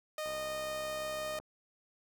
sawtooth tone, 616 Hz, D#5, 17 cents flat, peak -32 dBFS, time 0.18-1.39 s, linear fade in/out 2 ms
click train, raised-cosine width 1 ms, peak -36 dBFS, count 76, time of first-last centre 0.26-1.4 s, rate 65.8 Hz
effects none

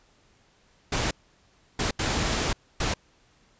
pink noise bursts at uneven times, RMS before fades -26 dBFS, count 4, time 0.92-1.11 / 1.79-1.91 / 1.99-2.53 / 2.8-2.94 s, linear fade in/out 5 ms, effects pink hiss -62 dBFS RMS until 3.59 s + resampled to 16000 Hz

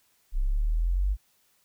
sine exponential sweep, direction up, 31.34 to 51.1 Hz, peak -22 dBFS, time 0.32-1.17 s, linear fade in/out 50 ms, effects white hiss -67 dBFS RMS until 1.64 s

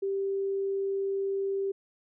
sine tone, 392 Hz, G4, in tune, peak -27 dBFS, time 0.02-1.72 s, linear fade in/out 10 ms, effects none

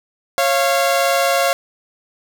sawtooth tone pair together, 548.8 / 691 Hz, C#5 / F5, -17 / -19 cents, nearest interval major third, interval 398 cents, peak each -13 dBFS, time 0.38-1.53 s, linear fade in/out 0 ms, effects none

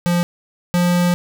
square tone pair in turn, 174.4 / 176.22 Hz, F3 / F3, -2 / +16 cents, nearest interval unison, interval 18 cents, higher second, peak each -15 / -14 dBFS, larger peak second, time 0.06-0.23 / 0.74-1.14 s, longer second, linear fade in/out 0 ms, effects none

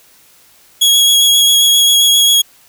sawtooth tone with vibrato, 3322 Hz, G#7, in tune, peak -4 dBFS, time 0.81-2.42 s, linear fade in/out 10 ms, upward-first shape sine, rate 7.5 Hz, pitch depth 14 cents each way, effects white hiss -47 dBFS RMS until 2.68 s

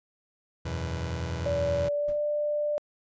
sawtooth chord, E suspended second, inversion none, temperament just, 82.41 / 92.71 / 123.61 Hz, E2 / F#2 / B2, 0 / +4 / +2 cents, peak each -28 / -33 / -31 dBFS, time 0.65-1.89 s, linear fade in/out 10 ms
sine tone with pitch glide, 574 to 592.9 Hz, D5 to D5, -40 to +16 cents, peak -25 dBFS, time 1.46-2.78 s, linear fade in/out 0 ms, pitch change +56 cents, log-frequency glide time 1.76-2.19 s
brown noise with exponential decay, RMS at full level -37 dBFS, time 2.08-2.24 s, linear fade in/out 5 ms, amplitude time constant 33 ms
effects resampled to 16000 Hz

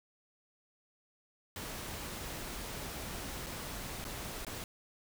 pink noise with dropouts, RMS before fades -42 dBFS, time 1.56-4.64 s, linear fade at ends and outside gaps 1 ms, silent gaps 3.463-3.467 / 4.042-4.05 / 4.449-4.467 s, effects none

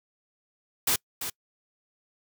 white noise with echo, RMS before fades -24 dBFS, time 0.87-0.96 s, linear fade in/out 5 ms, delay 340 ms, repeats 1, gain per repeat -9 dB, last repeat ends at 1.3 s, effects noise-tail reverb RT60 0.1 s tail -26 dB re dry

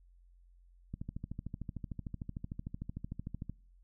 click train, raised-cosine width 5 ms, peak -27 dBFS, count 35, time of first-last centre 0.94-3.496 s, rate 13.3 Hz, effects noise-tail reverb RT60 0.5 s tail -26 dB re dry + added 44 Hz sine -59 dBFS peak until 3.83 s

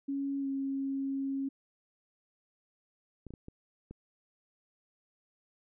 sine tone with pitch glide, 277.2 to 272.3 Hz, C#4 to C#4, 0 to -31 cents, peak -31 dBFS, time 0.08-1.49 s, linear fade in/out 10 ms, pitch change -31 cents, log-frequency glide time 0.4-0.47 s
clicks, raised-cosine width 3 ms, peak -32 dBFS, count 5, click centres 3.267 / 3.306 / 3.338 / 3.484 / 3.91 s
effects none

